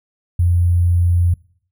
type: tone with sample-and-hold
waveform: sine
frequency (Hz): 87.31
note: F2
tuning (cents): 0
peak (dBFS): -11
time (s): 0.39-1.34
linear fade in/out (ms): 5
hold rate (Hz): 11025
effects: noise-tail reverb RT60 0.6 s tail -24 dB re dry